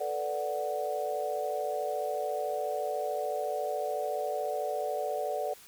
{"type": "chord", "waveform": "sine", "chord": "B minor seventh", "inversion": "third", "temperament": "equal with one note detuned", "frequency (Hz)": [440, 493.9, 584.6, 740], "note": ["A4", "B4", "D5", "F#5"], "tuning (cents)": [0, 0, -8, 0], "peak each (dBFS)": [-36, -38, -33, -34], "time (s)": [0, 5.54], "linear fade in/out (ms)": 10, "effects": ["white hiss -53 dBFS RMS until 5.67 s", "MP3 96 kbps"]}